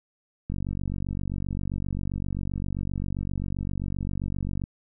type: click train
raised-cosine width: 5 ms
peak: -18 dBFS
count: 198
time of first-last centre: 0.5-4.639 s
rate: 47.6 Hz
effects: none